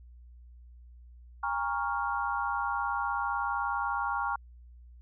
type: chord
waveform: sine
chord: Bb minor seventh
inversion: third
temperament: equal with one note detuned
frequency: 812.6 / 932.3 / 1108.7 / 1396.9 Hz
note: Ab5 / Bb5 / Db6 / F6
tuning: -38 / 0 / 0 / 0 cents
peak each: -34 dBFS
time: 1.43-4.36 s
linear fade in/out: 5 ms
effects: added 60 Hz sine -49 dBFS peak until 5.01 s